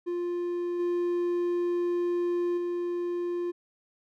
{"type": "tone with level steps", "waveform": "triangle", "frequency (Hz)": 350.1, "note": "F4", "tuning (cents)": 4, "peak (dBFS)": [-26, -23, -26], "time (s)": [0.06, 3.52], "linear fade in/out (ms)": 20, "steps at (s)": [0.79, 2.57], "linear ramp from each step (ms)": 10, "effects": []}